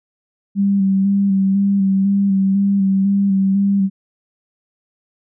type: tone with vibrato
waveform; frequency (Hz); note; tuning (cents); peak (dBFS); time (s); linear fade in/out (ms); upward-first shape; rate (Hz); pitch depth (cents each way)
sine; 196; G3; 0; -12; 0.55-3.9; 50; square; 2; 24
effects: none